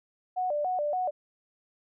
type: tone with vibrato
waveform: sine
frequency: 659.3 Hz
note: E5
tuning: in tune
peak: -26 dBFS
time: 0.36-1.11 s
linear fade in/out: 20 ms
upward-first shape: square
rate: 3.5 Hz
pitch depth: 190 cents each way
effects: none